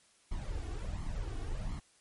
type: noise with flanger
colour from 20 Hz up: brown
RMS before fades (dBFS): -37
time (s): 0.31-1.8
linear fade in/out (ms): 10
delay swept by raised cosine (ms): 0.94 to 2.74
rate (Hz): 1.4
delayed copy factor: +0.7
effects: white hiss -66 dBFS RMS until 2 s + MP3 48 kbps